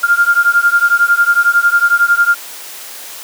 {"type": "beating tone pair", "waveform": "sine", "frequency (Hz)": [1396.9, 1407.9], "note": ["F6", "F6"], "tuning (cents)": [0, 14], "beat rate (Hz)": 11, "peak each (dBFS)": -11, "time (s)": [0.03, 2.35], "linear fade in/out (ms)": 10, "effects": ["white hiss -30 dBFS RMS until 3.23 s", "high-pass 400 Hz 12 dB/octave"]}